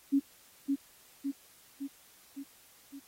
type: tone with echo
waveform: sine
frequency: 277.2 Hz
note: C#4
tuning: in tune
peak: -22 dBFS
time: 0.12-0.2 s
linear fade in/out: 20 ms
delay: 560 ms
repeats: 5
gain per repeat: -4 dB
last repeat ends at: 3 s
effects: white hiss -60 dBFS RMS until 3.07 s + AAC 48 kbps